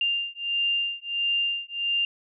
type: beating tone pair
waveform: sine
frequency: 2794 / 2795.5 Hz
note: F7 / F7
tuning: 0 / +1 cents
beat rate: 1.5 Hz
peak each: -27 dBFS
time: 0.01-2.05 s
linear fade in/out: 2 ms
effects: none